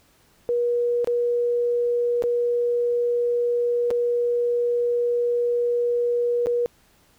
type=tone with dropouts; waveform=sine; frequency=480 Hz; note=B4; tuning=49 cents flat; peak=-19 dBFS; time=0.49-6.66 s; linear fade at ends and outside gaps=0 ms; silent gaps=1.045-1.073 / 2.223-2.238 / 3.905-3.911 / 6.46-6.469 s; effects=pink hiss -59 dBFS RMS until 7.18 s